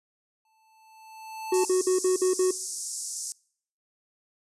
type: tone with exponential growth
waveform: square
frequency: 880 Hz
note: A5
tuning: in tune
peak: -28 dBFS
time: 0.45-1.65 s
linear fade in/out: 2 ms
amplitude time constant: 260 ms
type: tone bursts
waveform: triangle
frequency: 370 Hz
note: F#4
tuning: in tune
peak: -18 dBFS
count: 6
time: 1.52-2.51 s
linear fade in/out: 5 ms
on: 120 ms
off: 54 ms
type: band-pass noise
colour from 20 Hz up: white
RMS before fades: -35 dBFS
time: 1.54-3.32 s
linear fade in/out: 0 ms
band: 5300 to 9600 Hz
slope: 48 dB/octave
effects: noise-tail reverb RT60 0.6 s tail -25 dB re dry + resampled to 32000 Hz